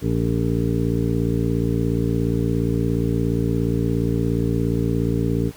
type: harmonic tone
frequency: 57.1 Hz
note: A#1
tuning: 35 cents flat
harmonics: 1 / 2 / 3 / 4 / 5 / 7 / 8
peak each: -27 / -23 / -24 / -29 / -25 / -28 / -30 dBFS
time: 0.01-5.52 s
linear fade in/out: 50 ms
effects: pink hiss -45 dBFS RMS until 5.56 s